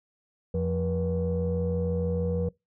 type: tone cluster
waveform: sine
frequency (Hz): 87.2 / 173.7 / 481.6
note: F2 / F3 / B4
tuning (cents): -2 / -9 / -44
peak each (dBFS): -28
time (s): 0.54-2.49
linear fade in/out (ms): 5
effects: noise-tail reverb RT60 0.2 s tail -24 dB re dry + tanh soft clip ceiling -19 dBFS